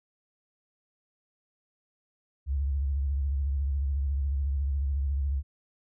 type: tone with vibrato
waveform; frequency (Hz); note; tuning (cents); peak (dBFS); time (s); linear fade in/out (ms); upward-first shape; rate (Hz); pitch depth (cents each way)
sine; 69.4; C#2; +3; -25; 2.46-5.43; 50; sine; 14; 93
effects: none